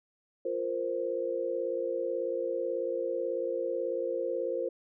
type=chord; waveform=sine; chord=F suspended fourth; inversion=none; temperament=just; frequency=349.2 / 465.6 / 523.8 Hz; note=F4 / Bb4 / C5; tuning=0 / -2 / +2 cents; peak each=-36 / -34 / -32 dBFS; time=0.45-4.69 s; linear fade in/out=5 ms; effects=none